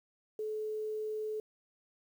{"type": "tone with quantisation", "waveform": "sine", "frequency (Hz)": 430.6, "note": "A4", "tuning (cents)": -37, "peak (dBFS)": -34, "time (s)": [0.39, 1.4], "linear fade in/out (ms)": 2, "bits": 10, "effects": []}